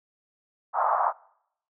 white band-pass noise, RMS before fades -24 dBFS, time 0.73-1.13 s, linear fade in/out 50 ms, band 660 to 1200 Hz, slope 48 dB/octave, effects noise-tail reverb RT60 0.7 s tail -23 dB re dry

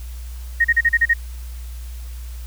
sine tone bursts, 1864.7 Hz, A#6, in tune, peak -11 dBFS, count 7, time 0.6-1.138 s, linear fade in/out 10 ms, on 46 ms, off 36 ms, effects added 60 Hz sine -29 dBFS peak until 2.46 s + white hiss -46 dBFS RMS until 2.46 s

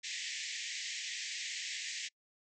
pink band-pass noise, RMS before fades -41 dBFS, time 0.03-2.09 s, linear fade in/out 20 ms, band 1800 to 7700 Hz, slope 96 dB/octave, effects noise-tail reverb RT60 0.1 s tail -26 dB re dry

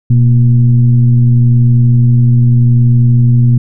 sine tone with frequency modulation, 122.4 Hz, B2, 15 cents flat, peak -4 dBFS, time 0.1-3.58 s, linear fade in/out 5 ms, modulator 112 Hz, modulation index 0.52, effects none

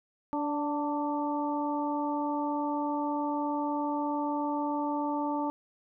harmonic tone with a mistuned harmonic, 291.2 Hz, D4, 15 cents flat, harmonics 1 / 2 / 3 / 4, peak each -31 / -37 / -32 / -40 dBFS, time 0.33-5.5 s, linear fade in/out 0 ms, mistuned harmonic 3, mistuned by +29 cents, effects none

